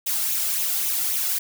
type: noise with flanger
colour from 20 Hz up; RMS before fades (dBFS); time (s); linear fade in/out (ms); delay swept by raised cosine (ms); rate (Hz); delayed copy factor
blue; -24; 0.06-1.39; 10; 0.3 to 1.5; 3.7; +0.55
effects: none